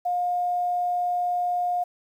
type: tone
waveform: sine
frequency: 712 Hz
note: F5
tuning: 33 cents sharp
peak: -22 dBFS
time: 0.05-1.84 s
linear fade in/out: 10 ms
effects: 9-bit